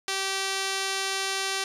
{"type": "tone with low-pass filter", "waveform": "5% pulse", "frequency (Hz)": 387.4, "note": "G4", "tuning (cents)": -20, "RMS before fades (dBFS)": -29, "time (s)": [0.08, 1.64], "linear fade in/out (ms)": 2, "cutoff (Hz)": 7800, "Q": 8, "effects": ["9-bit"]}